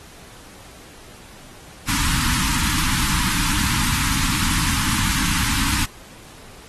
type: band-stop noise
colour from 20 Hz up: pink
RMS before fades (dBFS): -21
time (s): 1.87-5.86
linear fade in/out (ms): 20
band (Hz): 310 to 880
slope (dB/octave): 96
effects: pink hiss -44 dBFS RMS until 6.68 s + AAC 32 kbps